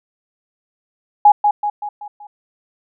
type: tone with echo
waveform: sine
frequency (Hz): 830.6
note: G#5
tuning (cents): 0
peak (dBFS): -4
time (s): 1.25-1.32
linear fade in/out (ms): 5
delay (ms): 190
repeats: 5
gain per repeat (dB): -6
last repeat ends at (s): 2.27
effects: none